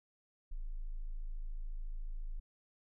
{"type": "tone", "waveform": "sine", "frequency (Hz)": 27.02, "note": "A0", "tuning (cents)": -30, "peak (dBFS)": -37, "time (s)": [0.51, 2.4], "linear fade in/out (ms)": 10, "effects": []}